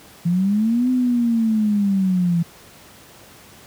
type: linear two-way sweep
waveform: sine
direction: up then down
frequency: 166.7 to 256 to 166.7 Hz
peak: -15 dBFS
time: 0.25-2.43 s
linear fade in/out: 10 ms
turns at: 0.9 s
effects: pink hiss -45 dBFS RMS until 3.66 s + high-pass 80 Hz 12 dB/octave